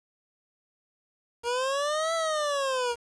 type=linear two-way sweep; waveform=25% pulse; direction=up then down; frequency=466.2 to 665 to 466.2 Hz; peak=-22 dBFS; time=1.43-2.96 s; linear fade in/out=50 ms; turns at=2.14 s; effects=resampled to 22050 Hz + 8-bit